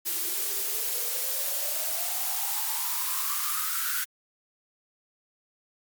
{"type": "noise with high-pass filter sweep", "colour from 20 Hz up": "blue", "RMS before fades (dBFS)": -29, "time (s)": [0.05, 4.05], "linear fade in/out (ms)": 20, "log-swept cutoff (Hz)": [320, 1500], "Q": 8.8, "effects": ["Opus 48 kbps"]}